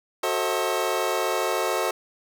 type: chord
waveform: 25% pulse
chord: F# diminished seventh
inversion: none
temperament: just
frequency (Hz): 370 / 444 / 532.8 / 639.4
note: F#4 / A4 / C5 / Eb5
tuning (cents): 0 / +16 / +31 / +47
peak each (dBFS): -25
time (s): 0.23-1.91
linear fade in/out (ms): 5
effects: none